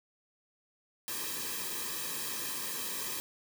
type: noise with comb filter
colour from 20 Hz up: white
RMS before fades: -37 dBFS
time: 1.08-3.2 s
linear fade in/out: 0 ms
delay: 1.4 ms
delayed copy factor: -0.9
effects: none